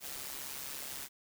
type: noise with amplitude modulation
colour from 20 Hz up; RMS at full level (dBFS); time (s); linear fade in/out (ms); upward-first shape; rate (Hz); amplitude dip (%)
white; -40; 0-1.09; 50; sine; 137; 60
effects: none